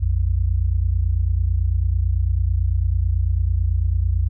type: tone pair together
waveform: sine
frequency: 58.27 / 87.31 Hz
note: A#1 / F2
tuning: 0 / 0 cents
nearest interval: perfect fifth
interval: 700 cents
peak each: -19 dBFS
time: 0-4.29 s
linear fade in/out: 20 ms
effects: none